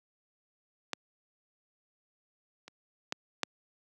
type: clicks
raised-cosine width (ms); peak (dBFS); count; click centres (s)
0.2; -14 / -29 / -14 / -10; 4; 0.933 / 2.68 / 3.124 / 3.433
effects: high-pass 200 Hz 12 dB/octave